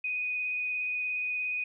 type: tone with vibrato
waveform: sine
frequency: 2489 Hz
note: D#7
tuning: in tune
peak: -29 dBFS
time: 0.04-1.64 s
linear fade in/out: 5 ms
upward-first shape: square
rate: 17 Hz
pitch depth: 11 cents each way
effects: none